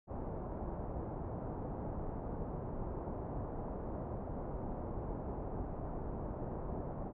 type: low-pass noise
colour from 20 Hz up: pink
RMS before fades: -41 dBFS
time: 0.07-7.13 s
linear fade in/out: 50 ms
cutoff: 900 Hz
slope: 24 dB/octave
effects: none